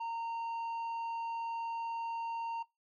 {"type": "tone with tanh clipping", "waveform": "sine", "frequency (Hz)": 921, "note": "A#5", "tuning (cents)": -21, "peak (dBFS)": -37, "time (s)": [0, 2.63], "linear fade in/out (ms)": 10, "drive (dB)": 6, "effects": ["noise-tail reverb RT60 0.2 s tail -19 dB re dry"]}